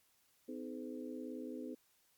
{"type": "harmonic tone with a mistuned harmonic", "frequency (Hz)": 84.8, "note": "E2", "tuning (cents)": 50, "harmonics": [3, 4, 5, 6], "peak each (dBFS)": [-45, -47, -49, -51], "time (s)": [0.48, 1.75], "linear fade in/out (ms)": 10, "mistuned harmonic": 4, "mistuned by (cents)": -140, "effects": ["white hiss -73 dBFS RMS until 2.17 s", "MP3 96 kbps"]}